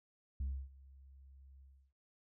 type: tone with ADSR envelope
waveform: sine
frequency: 67.3 Hz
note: C2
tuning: 49 cents sharp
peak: -32 dBFS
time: 0.4-1.93 s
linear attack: 5 ms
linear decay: 280 ms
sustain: -24 dB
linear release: 320 ms
effects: noise-tail reverb RT60 0.3 s tail -26 dB re dry + tanh soft clip ceiling -34 dBFS